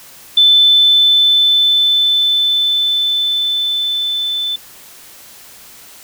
sine tone with level ramp, 3520 Hz, A7, in tune, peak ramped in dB -5 to -16 dBFS, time 0.37-4.56 s, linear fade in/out 5 ms, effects white hiss -39 dBFS RMS until 6.03 s

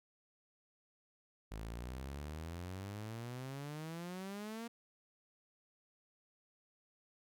sawtooth exponential sweep, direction up, 51.91 to 236.1 Hz, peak -39 dBFS, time 1.51-4.68 s, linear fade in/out 10 ms, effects none

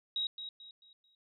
sine tone with echo, 3814 Hz, A#7, 39 cents sharp, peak -31 dBFS, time 0.16-0.27 s, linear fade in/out 2 ms, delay 220 ms, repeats 4, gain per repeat -9 dB, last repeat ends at 1.15 s, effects none

